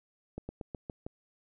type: slowing click train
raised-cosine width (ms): 2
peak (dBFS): -25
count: 6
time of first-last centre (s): 0.38-1.065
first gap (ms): 110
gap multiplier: 1.11
effects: none